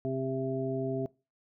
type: harmonic tone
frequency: 132.4 Hz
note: C3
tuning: 21 cents sharp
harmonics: 1 / 2 / 3 / 5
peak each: -35 / -35 / -34 / -36 dBFS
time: 0.05-1.06 s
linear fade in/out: 0 ms
effects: noise-tail reverb RT60 0.3 s tail -23 dB re dry